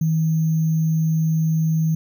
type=tone with sample-and-hold; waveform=sine; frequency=160 Hz; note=D#3; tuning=49 cents sharp; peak=-16 dBFS; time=0.01-1.95 s; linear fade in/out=5 ms; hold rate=6300 Hz; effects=none